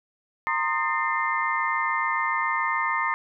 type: tone cluster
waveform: sine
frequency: 925 / 1052 / 1233 / 1802 / 2093 Hz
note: A#5 / C6 / D#6 / A6 / C7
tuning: -14 / +9 / -16 / +41 / 0 cents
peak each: -29 dBFS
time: 0.47-3.14 s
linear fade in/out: 0 ms
effects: none